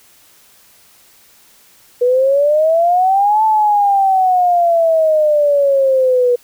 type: exponential two-way sweep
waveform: sine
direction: up then down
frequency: 484 to 880 to 484 Hz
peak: -9 dBFS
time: 2.01-6.36 s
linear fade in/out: 10 ms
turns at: 3.44 s
effects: white hiss -48 dBFS RMS until 6.43 s